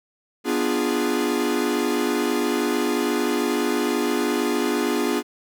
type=chord; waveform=45% pulse; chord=B diminished seventh; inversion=none; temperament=equal with one note detuned; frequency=246.9 / 295.9 / 349.2 / 415.3 Hz; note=B3 / D4 / F4 / Ab4; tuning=0 / +13 / 0 / 0 cents; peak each=-26 dBFS; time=0.44-5.23 s; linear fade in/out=50 ms; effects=none